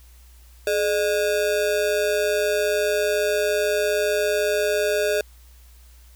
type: ring-modulated tone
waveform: square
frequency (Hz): 514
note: C5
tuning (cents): -31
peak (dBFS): -17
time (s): 0.67-5.21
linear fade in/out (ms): 2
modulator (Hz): 91.2
effects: added 60 Hz sine -46 dBFS peak until 6.15 s + white hiss -56 dBFS RMS until 6.15 s